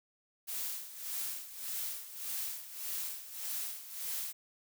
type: noise with tremolo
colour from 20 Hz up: blue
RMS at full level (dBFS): -37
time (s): 0.47-4.33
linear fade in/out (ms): 20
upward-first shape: sine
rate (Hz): 1.7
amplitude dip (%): 75
effects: none